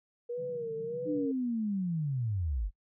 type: tone with vibrato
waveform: sine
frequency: 472.5 Hz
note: A#4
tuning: 23 cents sharp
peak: -33 dBFS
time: 0.29-1.32 s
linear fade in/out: 10 ms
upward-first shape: sine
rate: 1.6 Hz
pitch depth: 91 cents each way
type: band-pass noise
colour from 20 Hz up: pink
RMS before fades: -49 dBFS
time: 0.37-1.26 s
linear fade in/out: 10 ms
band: 130 to 200 Hz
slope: 96 dB/octave
type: linear sweep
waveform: sine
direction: down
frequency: 310 to 41.2 Hz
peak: -29 dBFS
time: 1.05-2.71 s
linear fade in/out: 50 ms
effects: noise-tail reverb RT60 0.1 s tail -26 dB re dry